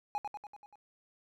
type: tone with echo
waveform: triangle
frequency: 830.6 Hz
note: G#5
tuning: in tune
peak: -29 dBFS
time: 0.15-0.18 s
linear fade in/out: 0 ms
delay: 96 ms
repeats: 6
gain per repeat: -4 dB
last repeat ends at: 0.756 s
effects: none